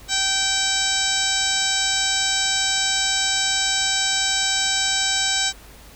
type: harmonic tone with a mistuned harmonic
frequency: 775 Hz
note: G5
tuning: 20 cents flat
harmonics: 1 / 2 / 3 / 4 / 5 / 6 / 7 / 8 / 9 / 10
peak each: -31 / -27 / -31 / -28 / -25 / -31 / -27 / -29 / -31 / -26 dBFS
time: 0.08-5.53 s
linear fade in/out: 50 ms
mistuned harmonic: 8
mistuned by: -15 cents
effects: added 50 Hz sine -46 dBFS peak until 5.95 s + pink hiss -46 dBFS RMS until 5.95 s